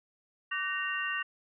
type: tone cluster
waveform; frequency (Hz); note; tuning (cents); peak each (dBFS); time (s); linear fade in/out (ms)
sine; 1157 / 1511 / 1858 / 2775; D6 / F#6 / A#6 / F7; -26 / +36 / -6 / -12; -38 / -37 / -34 / -36; 0.51-1.23; 10
effects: none